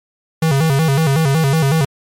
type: tone with vibrato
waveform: square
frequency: 148.5 Hz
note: D3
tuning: 20 cents sharp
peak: -12 dBFS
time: 0.42-1.85 s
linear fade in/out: 5 ms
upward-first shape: square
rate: 5.4 Hz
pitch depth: 140 cents each way
effects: MP3 64 kbps